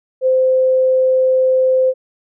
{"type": "tone", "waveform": "sine", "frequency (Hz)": 518, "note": "C5", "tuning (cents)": -17, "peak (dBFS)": -10, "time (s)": [0.21, 1.94], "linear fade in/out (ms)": 50, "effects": []}